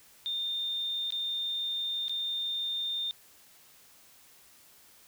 sine tone with dropouts, 3623 Hz, A7, 50 cents sharp, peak -30 dBFS, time 0.26-3.11 s, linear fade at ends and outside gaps 0 ms, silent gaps 1.105-1.123 / 2.082-2.095 s, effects white hiss -58 dBFS RMS until 5.07 s

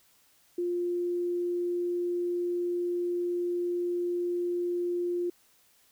sine tone, 351.1 Hz, F4, 9 cents sharp, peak -27 dBFS, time 0.58-5.3 s, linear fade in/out 5 ms, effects white hiss -64 dBFS RMS until 5.91 s

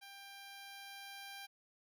10% pulse tone with level ramp, 793 Hz, G5, 20 cents sharp, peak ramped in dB -44 to -39 dBFS, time 0.01-1.47 s, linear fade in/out 20 ms, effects none

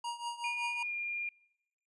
square tone with tremolo, 947 Hz, A#5, 27 cents sharp, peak -34 dBFS, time 0.04-0.83 s, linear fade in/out 5 ms, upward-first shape triangle, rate 5.3 Hz, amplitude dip 85%
sine tone with pitch glide, 2439 to 2407 Hz, D#7 to D7, -35 to +42 cents, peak -34 dBFS, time 0.44-1.29 s, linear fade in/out 2 ms, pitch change -23 cents, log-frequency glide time 0.83-0.94 s
effects noise-tail reverb RT60 0.9 s tail -25 dB re dry + resampled to 24000 Hz

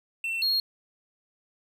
triangle tone pair in turn, 2695 / 4278 Hz, E7 / C8, +38 / +38 cents, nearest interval minor sixth, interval 800 cents, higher second, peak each -26 / -21 dBFS, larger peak second, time 0.24-0.42 / 0.42-0.6 s, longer neither, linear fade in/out 2 ms, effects none

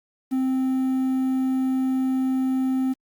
triangle tone with quantisation, 261.6 Hz, C4, in tune, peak -18 dBFS, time 0.31-2.94 s, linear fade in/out 20 ms, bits 8, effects Opus 48 kbps

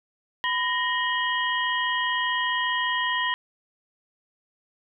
sine tone cluster, 1002 / 1867 / 2915 / 3203 Hz, B5 / A#6 / F#7 / G7, +25 / +2 / -26 / +37 cents, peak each -27 / -26 / -32 / -31 dBFS, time 0.44-3.34 s, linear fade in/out 0 ms, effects none

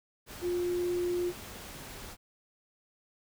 sine tone in noise, 353.5 Hz, F4, 21 cents sharp, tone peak -28 dBFS, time 0.41-1.33 s, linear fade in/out 50 ms, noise pink, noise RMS -45 dBFS, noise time 0.26-2.17 s, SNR +14 dB, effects none

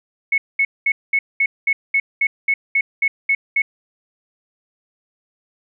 sine tone bursts, 2200 Hz, C#7, 14 cents flat, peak -13 dBFS, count 13, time 0.32-3.62 s, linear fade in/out 5 ms, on 60 ms, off 210 ms, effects none

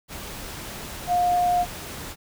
sine tone in noise, 711 Hz, F5, 31 cents sharp, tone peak -18 dBFS, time 1.07-1.66 s, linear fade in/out 50 ms, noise pink, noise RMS -36 dBFS, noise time 0.08-2.16 s, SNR +15 dB, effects none

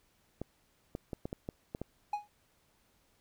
clicks, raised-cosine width 2 ms, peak -24 dBFS, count 8, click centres 0.416 / 0.951 / 1.132 / 1.255 / 1.329 / 1.489 / 1.749 / 1.816 s
triangle tone with exponential decay, 830.6 Hz, G#5, in tune, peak -26 dBFS, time 2.13-2.28 s, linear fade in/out 5 ms, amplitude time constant 32 ms
effects pink hiss -71 dBFS RMS until 3.2 s

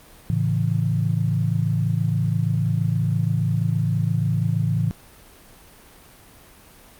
sine chord, A major, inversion none, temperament equal, 110 / 138.59 / 164.81 Hz, A2 / C#3 / E3, 0 / 0 / 0 cents, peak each -22 / -24 / -23 dBFS, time 0.3-4.91 s, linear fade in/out 0 ms, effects pink hiss -48 dBFS RMS until 6.99 s + Opus 32 kbps

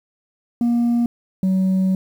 sine tone pair in turn, 237.3 / 188.55 Hz, A#3 / F#3, +31 / +33 cents, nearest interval major third, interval 398 cents, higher first, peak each -12 / -12 dBFS, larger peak neither, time 0.61-1.06 / 1.43-1.95 s, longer second, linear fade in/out 2 ms, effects tanh soft clip ceiling -14 dBFS + 8-bit

